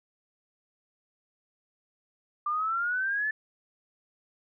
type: exponential sweep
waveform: sine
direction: up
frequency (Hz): 1183 to 1760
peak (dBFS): -26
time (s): 2.46-3.31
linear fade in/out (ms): 5
effects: none